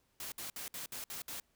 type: noise bursts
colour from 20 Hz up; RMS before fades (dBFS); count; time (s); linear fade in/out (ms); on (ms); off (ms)
white; -43; 7; 0.2-1.4; 2; 120; 60
effects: pink hiss -75 dBFS RMS until 1.55 s